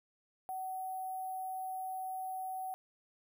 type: tone with sample-and-hold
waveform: sine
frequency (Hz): 753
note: F#5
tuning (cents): +30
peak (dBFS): -37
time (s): 0.49-2.74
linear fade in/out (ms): 0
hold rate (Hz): 11025
effects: none